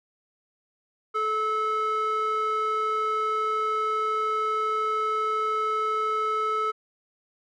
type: tone with band-pass filter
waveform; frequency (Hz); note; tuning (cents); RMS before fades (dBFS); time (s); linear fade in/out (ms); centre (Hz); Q
square; 433.6; A4; -25; -26; 1.14-6.72; 20; 1100; 9.1
effects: none